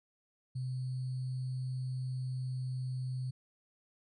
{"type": "tone with sample-and-hold", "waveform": "sine", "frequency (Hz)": 128.6, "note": "C3", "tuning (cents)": -30, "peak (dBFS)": -34, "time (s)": [0.55, 3.31], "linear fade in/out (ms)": 10, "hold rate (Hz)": 4410, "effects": ["resampled to 24000 Hz"]}